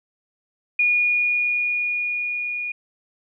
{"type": "tone with level ramp", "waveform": "sine", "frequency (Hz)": 2443, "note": "D#7", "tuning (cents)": -32, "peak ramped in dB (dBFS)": [-15, -25], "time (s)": [0.79, 2.72], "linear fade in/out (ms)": 5, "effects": []}